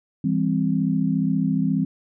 sine chord, C major, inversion first, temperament equal with one note detuned, 164.81 / 199.42 / 261.6 Hz, E3 / G3 / C4, 0 / +30 / 0 cents, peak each -23 dBFS, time 0.24-1.85 s, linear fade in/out 5 ms, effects none

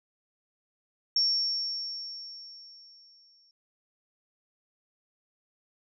sine tone with exponential decay, 5480 Hz, F8, 34 cents flat, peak -21 dBFS, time 1.16-3.51 s, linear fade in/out 2 ms, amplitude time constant 510 ms, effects none

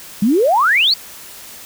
sine exponential sweep, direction up, 191.9 to 4699 Hz, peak -10 dBFS, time 0.22-0.94 s, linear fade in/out 5 ms, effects white hiss -36 dBFS RMS until 1.65 s

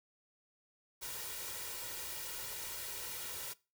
white noise with comb filter, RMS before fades -43 dBFS, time 1.01-3.54 s, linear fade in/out 20 ms, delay 2.1 ms, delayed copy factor +0.65, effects noise-tail reverb RT60 0.3 s tail -21 dB re dry

